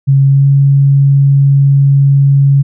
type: tone with pitch glide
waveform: sine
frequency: 137.1 to 139.01 Hz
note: C#3 to C#3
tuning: -19 to +5 cents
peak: -4 dBFS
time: 0.07-2.63 s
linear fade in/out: 20 ms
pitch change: +24 cents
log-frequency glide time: 0.26-0.46 s
effects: none